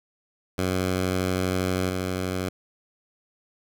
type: tone with level steps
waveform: 10% pulse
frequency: 92.5 Hz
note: F#2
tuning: in tune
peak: -15 / -18 dBFS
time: 0.58-2.49 s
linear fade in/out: 5 ms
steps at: 1.89 s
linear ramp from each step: 2 ms
effects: none